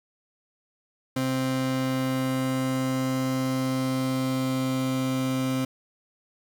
30% pulse tone pair together, 130.81 / 261.6 Hz, C3 / C4, 0 / 0 cents, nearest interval octave, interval 1200 cents, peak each -26 / -25 dBFS, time 1.16-5.65 s, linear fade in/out 5 ms, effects none

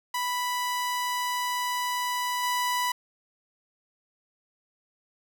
sawtooth tone with level steps, 987.8 Hz, B5, in tune, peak -23 / -21 dBFS, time 0.14-2.92 s, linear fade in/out 5 ms, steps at 2.43 s, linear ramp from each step 5 ms, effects none

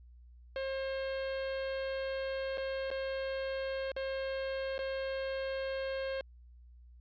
45% pulse tone with dropouts, 535 Hz, C5, 38 cents sharp, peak -34 dBFS, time 0.56-6.21 s, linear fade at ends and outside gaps 1 ms, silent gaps 2.574-2.58 / 2.904-2.913 / 3.918-3.964 / 4.78-4.79 s, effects added 60 Hz sine -53 dBFS peak until 7 s + resampled to 11025 Hz

